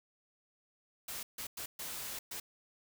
white noise bursts at uneven times, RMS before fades -42 dBFS, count 5, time 1.08-1.23 / 1.38-1.47 / 1.57-1.66 / 1.79-2.19 / 2.31-2.4 s, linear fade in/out 5 ms, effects none

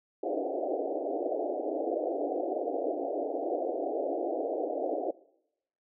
white band-pass noise, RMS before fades -32 dBFS, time 0.23-5.11 s, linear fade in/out 5 ms, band 280 to 740 Hz, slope 96 dB/octave, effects noise-tail reverb RT60 0.8 s tail -21 dB re dry

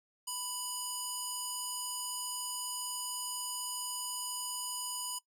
square tone with band-pass filter, 987.8 Hz, B5, in tune, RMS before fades -38 dBFS, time 0.27-5.19 s, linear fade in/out 10 ms, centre 9000 Hz, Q 1.6, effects noise-tail reverb RT60 0.1 s tail -19 dB re dry

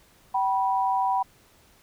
sine tone pair together, 768.9 / 978 Hz, G5 / B5, -34 / -17 cents, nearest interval major third, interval 417 cents, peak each -24 dBFS, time 0.34-1.23 s, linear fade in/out 10 ms, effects pink hiss -58 dBFS RMS until 1.82 s

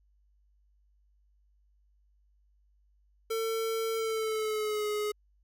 square tone with pitch glide, 450 to 419.9 Hz, A4 to G#4, +39 to +19 cents, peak -30 dBFS, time 3.3-5.12 s, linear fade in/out 10 ms, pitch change -120 cents, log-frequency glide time 3.93-4.87 s, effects added 50 Hz sine -64 dBFS peak until 5.43 s

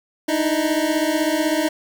25% pulse beating tone pair, 303.6 / 319.6 Hz, D#4 / D#4, -42 / +47 cents, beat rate 16 Hz, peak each -17 dBFS, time 0.28-1.69 s, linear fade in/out 10 ms, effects 7-bit

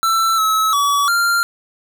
square tone with pitch steps, 1335 / 1294 / 1139 / 1390 Hz, E6 / E6 / C#6 / F6, +22 / -32 / +47 / -9 cents, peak -14 dBFS, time 0.03-1.43 s, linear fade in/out 0 ms, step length 350 ms, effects none

